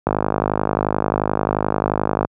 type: click train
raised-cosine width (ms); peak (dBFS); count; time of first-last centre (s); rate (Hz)
1; -3; 113; 0.07-2.249; 51.4
effects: high-pass 80 Hz 12 dB/octave